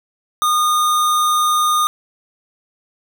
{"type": "tone", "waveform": "square", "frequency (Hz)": 1225, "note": "D#6", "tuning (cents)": -27, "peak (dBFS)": -14, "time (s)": [0.42, 1.87], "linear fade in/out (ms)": 0, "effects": []}